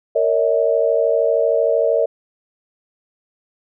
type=tone cluster; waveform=sine; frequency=460.3 / 567 / 640 Hz; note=A#4 / C#5 / D#5; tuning=-22 / +39 / +49 cents; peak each=-18 dBFS; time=0.15-2.06 s; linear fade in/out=10 ms; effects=none